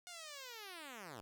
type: linear sweep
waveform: 5% pulse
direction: down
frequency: 725 to 92.5 Hz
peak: -37 dBFS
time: 0.07-1.21 s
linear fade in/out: 0 ms
effects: none